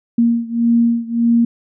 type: beating tone pair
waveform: sine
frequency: 233.1 / 234.8 Hz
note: A#3 / A#3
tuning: 0 / +13 cents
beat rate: 1.7 Hz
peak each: -14 / -16 dBFS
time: 0.18-1.45 s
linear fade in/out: 5 ms
effects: none